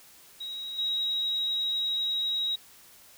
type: tone with level steps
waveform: sine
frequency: 3822 Hz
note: A#7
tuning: 43 cents sharp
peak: -34 / -26 dBFS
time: 0.4-2.56 s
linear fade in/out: 10 ms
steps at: 0.78 s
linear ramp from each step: 10 ms
effects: white hiss -54 dBFS RMS until 3.17 s